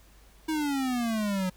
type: exponential sweep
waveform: square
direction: down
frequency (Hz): 320.7 to 181.3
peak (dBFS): -27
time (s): 0.48-1.5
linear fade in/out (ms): 10
effects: added 50 Hz sine -54 dBFS peak until 1.56 s + pink hiss -59 dBFS RMS until 1.56 s